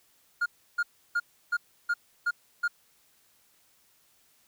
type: tone bursts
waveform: triangle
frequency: 1417 Hz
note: F6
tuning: 25 cents sharp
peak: -21 dBFS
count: 7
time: 0.41-2.68 s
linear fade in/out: 10 ms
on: 50 ms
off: 320 ms
effects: tanh soft clip ceiling -17 dBFS + white hiss -65 dBFS RMS until 4.47 s